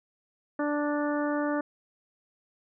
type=harmonic tone; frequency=293.7 Hz; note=D4; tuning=in tune; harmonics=1 / 2 / 3 / 4 / 5 / 6; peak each=-28 / -31 / -37 / -37 / -38 / -41 dBFS; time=0.59-1.61 s; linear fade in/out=5 ms; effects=none